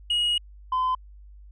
sine tone pair in turn, 2891 / 1022.1 Hz, F#7 / C6, -41 / -41 cents, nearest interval octave + tritone, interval 1800 cents, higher first, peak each -18 / -19 dBFS, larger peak first, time 0.1-0.38 / 0.72-0.95 s, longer first, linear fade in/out 5 ms, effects tanh soft clip ceiling -20 dBFS + added 50 Hz sine -44 dBFS peak until 1.51 s

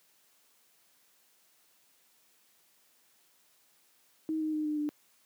sine tone with pitch steps, 315.6 / 310.9 / 306.3 / 301.7 / 297.2 Hz, D#4 / D#4 / D#4 / D4 / D4, +25 / -1 / -27 / +47 / +21 cents, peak -29 dBFS, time 4.29-4.89 s, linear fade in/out 0 ms, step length 120 ms, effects white hiss -67 dBFS RMS until 5.25 s + high-pass 150 Hz 12 dB/octave

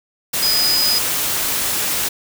sine tone in noise, 4978 Hz, D#8, in tune, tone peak -15 dBFS, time 0.42-0.99 s, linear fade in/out 10 ms, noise white, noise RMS -20 dBFS, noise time 0.33-2.09 s, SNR +2 dB, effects none

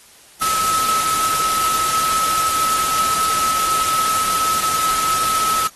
sine tone in noise, 1293 Hz, E6, 34 cents flat, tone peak -17 dBFS, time 0.41-5.68 s, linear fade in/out 10 ms, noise white, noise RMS -22 dBFS, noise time 0.41-5.68 s, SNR +2 dB, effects white hiss -47 dBFS RMS until 5.75 s + AAC 32 kbps

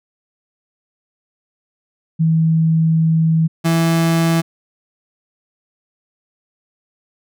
sine / 35% pulse tone pair in turn, 161.5 / 165.27 Hz, E3 / E3, -35 / +5 cents, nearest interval unison, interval 40 cents, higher second, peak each -11 dBFS, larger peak neither, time 2.19-3.48 / 3.64-4.42 s, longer first, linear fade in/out 20 ms, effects none

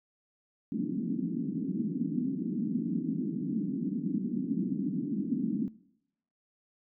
white band-pass noise, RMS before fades -32 dBFS, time 0.72-5.68 s, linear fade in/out 0 ms, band 170 to 290 Hz, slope 48 dB/octave, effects noise-tail reverb RT60 0.8 s tail -21 dB re dry

